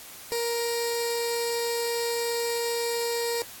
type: tone with notch filter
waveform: 15% pulse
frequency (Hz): 469.3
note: A#4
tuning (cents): +12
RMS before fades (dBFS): -28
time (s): 0.32-3.42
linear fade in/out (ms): 0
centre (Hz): 1300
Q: 0.57
effects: white hiss -44 dBFS RMS until 3.6 s + AAC 64 kbps